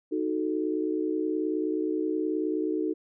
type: chord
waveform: sine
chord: D# diminished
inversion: none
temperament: equal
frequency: 311.1 / 370 / 440 Hz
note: D#4 / F#4 / A4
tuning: 0 / 0 / 0 cents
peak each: -28 / -31 / -32 dBFS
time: 0.11-2.94 s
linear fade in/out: 20 ms
effects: none